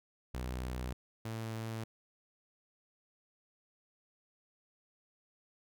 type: tone pair in turn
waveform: sawtooth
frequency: 62.6 / 112.09 Hz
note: B1 / A2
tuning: +24 / +33 cents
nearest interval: minor seventh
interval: 1009 cents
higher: second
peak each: -33 / -34 dBFS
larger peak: first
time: 0.34-0.93 / 1.25-1.84 s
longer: neither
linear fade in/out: 5 ms
effects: none